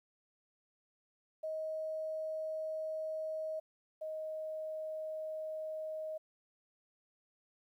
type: tone pair in turn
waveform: sine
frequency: 630 / 626.7 Hz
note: D#5 / D#5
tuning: +21 / +12 cents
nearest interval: unison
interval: 9 cents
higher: first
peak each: -36 / -38 dBFS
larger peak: first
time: 1.43-3.6 / 4.01-6.18 s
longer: neither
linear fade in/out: 10 ms
effects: 12-bit